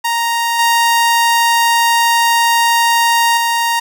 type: tone with level steps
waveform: sawtooth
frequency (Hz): 932.3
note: A#5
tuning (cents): 0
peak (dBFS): -10 / -6 / -9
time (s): 0.04-3.8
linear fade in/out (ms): 10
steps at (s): 0.59 / 3.37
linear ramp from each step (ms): 2
effects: none